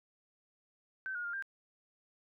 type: tone with pitch steps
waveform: sine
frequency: 1540 / 1436 / 1404 / 1589 Hz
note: G6 / F6 / F6 / G6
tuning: -31 / +48 / +9 / +23 cents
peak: -36 dBFS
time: 1.06-1.424 s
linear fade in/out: 0 ms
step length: 91 ms
effects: none